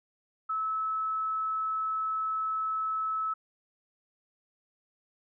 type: tone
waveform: sine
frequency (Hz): 1300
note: E6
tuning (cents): -24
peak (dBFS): -28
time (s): 0.49-3.34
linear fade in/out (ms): 10
effects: none